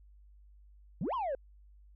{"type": "exponential two-way sweep", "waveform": "sine", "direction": "up then down", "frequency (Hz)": [140, 1101, 507], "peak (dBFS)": -29, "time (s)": [1.01, 1.35], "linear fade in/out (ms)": 2, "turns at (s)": 1.14, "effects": ["tanh soft clip ceiling -30 dBFS", "added 50 Hz sine -55 dBFS peak until 1.95 s"]}